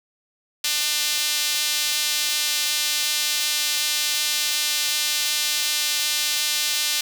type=tone with high-pass filter; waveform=sawtooth; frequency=299.1 Hz; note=D4; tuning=32 cents sharp; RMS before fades=-23 dBFS; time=0.64-7.01 s; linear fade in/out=5 ms; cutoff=3600 Hz; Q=1.2; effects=none